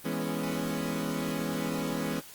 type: chord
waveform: 30% pulse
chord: C# minor seventh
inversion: first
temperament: equal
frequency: 164.81 / 207.7 / 246.9 / 277.2 Hz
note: E3 / G#3 / B3 / C#4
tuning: 0 / 0 / 0 / 0 cents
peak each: -33 dBFS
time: 0.04-2.21 s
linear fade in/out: 20 ms
effects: white hiss -49 dBFS RMS until 2.34 s + Opus 24 kbps